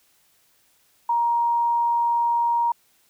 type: tone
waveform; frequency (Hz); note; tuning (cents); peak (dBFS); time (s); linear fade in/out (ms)
sine; 941; A#5; +16; -18; 1.09-2.72; 5
effects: white hiss -62 dBFS RMS until 3.09 s